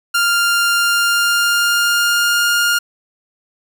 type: tone with pitch glide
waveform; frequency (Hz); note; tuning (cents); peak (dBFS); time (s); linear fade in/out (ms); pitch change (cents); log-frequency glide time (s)
sawtooth; 1396.9 to 1413.1; F6 to F6; 0 to +20; -9; 0.14-2.79; 10; +20; 0.74-2.48
effects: none